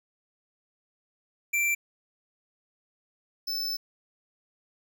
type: tone pair in turn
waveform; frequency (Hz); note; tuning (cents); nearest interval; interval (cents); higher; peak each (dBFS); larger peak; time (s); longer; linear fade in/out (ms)
square; 2349 / 5273; D7 / E8; 0 / 0; octave + major second; 1400; second; -24 / -29; first; 1.53-1.75 / 3.47-3.77; second; 10
effects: 10-bit